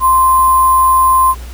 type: tone with sample-and-hold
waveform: sine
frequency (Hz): 1044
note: C6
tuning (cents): -4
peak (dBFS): -6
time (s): 0-1.35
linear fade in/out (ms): 50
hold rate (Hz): 11025
effects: added 60 Hz sine -25 dBFS peak until 1.53 s + pink hiss -37 dBFS RMS until 1.53 s